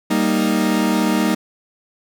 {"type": "chord", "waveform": "40% pulse", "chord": "Eb major", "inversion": "first", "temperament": "equal", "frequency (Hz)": [196, 233.1, 311.1], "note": ["G3", "Bb3", "Eb4"], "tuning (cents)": [0, 0, 0], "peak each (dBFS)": -19, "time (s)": [0.1, 1.35], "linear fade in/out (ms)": 10, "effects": []}